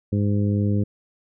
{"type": "harmonic tone", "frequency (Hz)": 102.3, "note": "G#2", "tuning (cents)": -26, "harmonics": [1, 2, 3, 4, 5], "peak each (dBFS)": [-20, -23, -29, -33, -35], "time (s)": [0.12, 0.84], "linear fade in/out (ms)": 10, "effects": []}